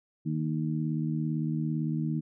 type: harmonic tone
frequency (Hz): 77.78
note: D#2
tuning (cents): 0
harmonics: 2 / 3 / 4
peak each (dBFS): -29 / -33 / -35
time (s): 0.25-2.21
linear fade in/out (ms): 20
effects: none